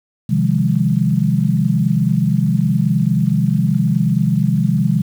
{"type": "chord", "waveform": "sine", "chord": "F minor seventh", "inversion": "second", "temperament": "equal with one note detuned", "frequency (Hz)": [130.81, 155.56, 174.61, 203.7], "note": ["C3", "Eb3", "F3", "Ab3"], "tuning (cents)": [0, 0, 0, -33], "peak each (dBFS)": -18, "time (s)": [0.29, 5.02], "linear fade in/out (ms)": 10, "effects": ["7-bit"]}